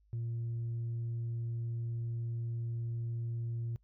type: tone with tanh clipping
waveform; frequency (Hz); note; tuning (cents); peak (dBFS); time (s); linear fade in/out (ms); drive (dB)
sine; 116.54; A#2; 0; -35; 0.13-3.76; 0; 1
effects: noise-tail reverb RT60 0.1 s tail -22 dB re dry + added 51 Hz sine -65 dBFS peak until 3.83 s